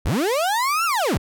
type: linear two-way sweep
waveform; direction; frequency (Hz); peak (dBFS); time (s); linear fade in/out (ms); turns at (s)
35% pulse; up then down; 33.09 to 1396.9 to 33.09; -17; 0.05-1.18; 10; 0.85
effects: none